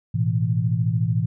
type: chord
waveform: sine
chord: A suspended second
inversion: none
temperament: equal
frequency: 110 / 123.47 / 164.81 Hz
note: A2 / B2 / E3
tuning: 0 / 0 / 0 cents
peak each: -22 / -23 / -24 dBFS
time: 0.14-1.26 s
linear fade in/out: 10 ms
effects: none